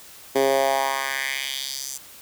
10% pulse tone with high-pass filter sweep, 135.5 Hz, C#3, 39 cents flat, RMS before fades -24 dBFS, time 0.35-1.98 s, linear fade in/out 10 ms, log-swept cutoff 360 to 7200 Hz, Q 2.3, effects white hiss -45 dBFS RMS until 2.21 s

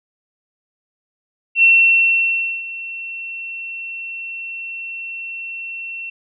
sine tone with ADSR envelope, 2710 Hz, E7, 47 cents sharp, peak -7 dBFS, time 1.55-6.1 s, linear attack 78 ms, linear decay 1000 ms, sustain -19 dB, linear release 7 ms, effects none

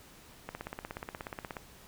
click train, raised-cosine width 0.5 ms, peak -23 dBFS, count 19, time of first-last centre 0.49-1.568 s, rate 16.7 Hz, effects pink hiss -55 dBFS RMS until 1.87 s

